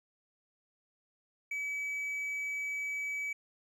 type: tone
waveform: triangle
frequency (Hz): 2286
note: D7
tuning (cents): -47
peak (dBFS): -32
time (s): 1.51-3.33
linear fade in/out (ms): 5
effects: none

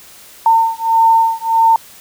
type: beating tone pair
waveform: sine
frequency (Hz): 905 / 906.6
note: A5 / A#5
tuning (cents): +48 / -48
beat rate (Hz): 1.6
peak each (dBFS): -12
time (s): 0.46-1.76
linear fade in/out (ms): 2
effects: white hiss -40 dBFS RMS until 2 s

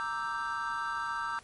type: chord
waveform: triangle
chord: E half-diminished seventh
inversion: second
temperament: equal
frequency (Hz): 932.3 / 1174.7 / 1318.5 / 1568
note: Bb5 / D6 / E6 / G6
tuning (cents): 0 / 0 / 0 / 0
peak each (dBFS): -36 / -36 / -35 / -35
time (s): 0-1.39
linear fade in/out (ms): 0
effects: pink hiss -57 dBFS RMS until 1.43 s + MP3 48 kbps

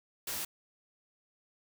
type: noise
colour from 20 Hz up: white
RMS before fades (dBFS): -37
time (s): 0.27-0.45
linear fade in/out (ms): 5
effects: none

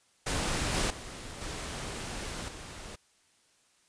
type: noise with level steps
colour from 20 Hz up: pink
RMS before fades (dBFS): -31 / -29 / -43 / -38 / -44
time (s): 0.26-2.96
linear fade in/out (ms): 10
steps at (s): 0.74 / 0.9 / 1.41 / 2.48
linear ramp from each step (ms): 5
effects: white hiss -67 dBFS RMS until 3.88 s + resampled to 22050 Hz

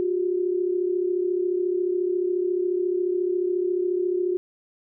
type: tone pair together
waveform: sine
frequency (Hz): 357.8 / 392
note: F4 / G4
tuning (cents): +42 / 0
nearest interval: major second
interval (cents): 158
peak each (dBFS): -22 / -28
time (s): 0-4.37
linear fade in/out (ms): 0
effects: none

